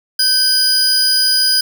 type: tone pair together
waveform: 40% pulse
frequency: 1546 / 4917 Hz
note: G6 / D#8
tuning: -24 / -21 cents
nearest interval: octave + minor sixth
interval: 2003 cents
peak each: -21 / -10 dBFS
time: 0.19-1.61 s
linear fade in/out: 5 ms
effects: 7-bit